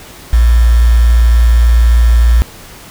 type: tone with quantisation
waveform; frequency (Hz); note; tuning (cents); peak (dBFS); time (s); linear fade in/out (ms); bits
sine; 58.27; A#1; 0; -4; 0.33-2.42; 0; 4
effects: pink hiss -34 dBFS RMS until 2.9 s